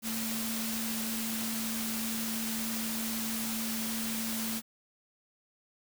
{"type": "tone in noise", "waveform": "sine", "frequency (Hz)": 224.2, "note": "A3", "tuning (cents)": 33, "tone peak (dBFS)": -35, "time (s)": [0.02, 4.62], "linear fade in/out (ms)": 50, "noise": "white", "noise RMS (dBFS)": -36, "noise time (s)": [0.02, 4.62], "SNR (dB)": -2, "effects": []}